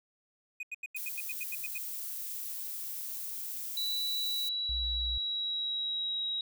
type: tone bursts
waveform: triangle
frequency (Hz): 2489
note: D#7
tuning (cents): 0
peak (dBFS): -34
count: 11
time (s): 0.6-1.781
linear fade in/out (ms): 5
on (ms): 31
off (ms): 84
type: noise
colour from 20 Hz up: violet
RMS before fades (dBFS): -39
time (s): 0.96-4.49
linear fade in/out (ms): 5
type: tone with pitch glide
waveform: sine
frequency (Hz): 3948 to 3833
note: B7 to A#7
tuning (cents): -1 to +47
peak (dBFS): -31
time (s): 3.77-6.41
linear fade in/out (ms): 2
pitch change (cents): -52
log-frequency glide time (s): 3.96-6.21
type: tone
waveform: sine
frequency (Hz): 58.2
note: A#1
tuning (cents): -2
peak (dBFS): -34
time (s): 4.69-5.18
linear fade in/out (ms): 5
effects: none